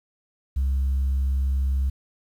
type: tone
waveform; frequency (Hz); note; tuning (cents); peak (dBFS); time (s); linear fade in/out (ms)
sine; 67.2; C2; +47; -18; 0.56-1.9; 10
effects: tanh soft clip ceiling -18 dBFS + 9-bit